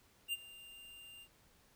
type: tone with ADSR envelope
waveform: square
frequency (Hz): 2794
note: F7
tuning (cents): 0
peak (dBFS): -34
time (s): 0.28-1.28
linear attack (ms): 48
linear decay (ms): 32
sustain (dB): -19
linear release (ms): 63
effects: pink hiss -68 dBFS RMS until 1.75 s